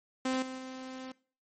sawtooth tone with level steps, 259.7 Hz, C4, 13 cents flat, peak -25 / -35 / -37 dBFS, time 0.25-1.12 s, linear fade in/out 5 ms, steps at 0.42 / 0.58 s, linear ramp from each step 5 ms, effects noise-tail reverb RT60 0.4 s tail -20 dB re dry + MP3 32 kbps

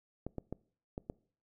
clicks, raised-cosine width 2 ms, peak -25 dBFS, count 5, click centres 0.266 / 0.383 / 0.526 / 0.979 / 1.099 s, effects noise-tail reverb RT60 0.5 s tail -23 dB re dry

